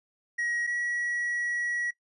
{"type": "tone pair in turn", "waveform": "triangle", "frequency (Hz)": [1900, 1922.1], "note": ["A#6", "B6"], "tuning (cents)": [33, -47], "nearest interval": "unison", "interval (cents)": 20, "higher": "second", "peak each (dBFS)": [-26, -26], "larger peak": "neither", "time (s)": [[0.38, 0.67], [0.67, 1.91]], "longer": "second", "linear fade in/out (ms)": 10, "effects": ["noise-tail reverb RT60 0.1 s tail -20 dB re dry", "resampled to 24000 Hz"]}